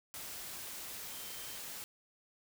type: tone in noise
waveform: sine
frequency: 3128 Hz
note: G7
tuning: 4 cents flat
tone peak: -55 dBFS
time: 1.11-1.58 s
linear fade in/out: 0 ms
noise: white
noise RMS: -45 dBFS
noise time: 0.14-1.84 s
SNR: -13 dB
effects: none